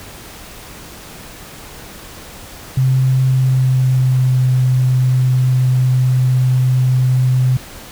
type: tone with pitch glide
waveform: sine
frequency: 130.8 to 127.96 Hz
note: C3 to C3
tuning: 0 to -38 cents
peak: -10 dBFS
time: 2.77-7.57 s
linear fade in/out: 5 ms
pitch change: -38 cents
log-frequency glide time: 3.24-4.45 s
effects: pink hiss -35 dBFS RMS until 7.91 s